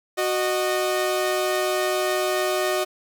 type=tone pair together; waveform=sawtooth; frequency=369.3 / 614.3 Hz; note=F#4 / D#5; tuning=-3 / -22 cents; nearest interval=major sixth; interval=881 cents; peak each=-20 dBFS; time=0.17-2.85 s; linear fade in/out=20 ms; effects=none